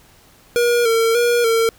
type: tone with vibrato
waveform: square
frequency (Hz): 466.2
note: A#4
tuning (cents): 0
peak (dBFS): -14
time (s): 0.56-1.69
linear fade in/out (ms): 0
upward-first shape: square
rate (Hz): 1.7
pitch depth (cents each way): 43
effects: pink hiss -50 dBFS RMS until 1.78 s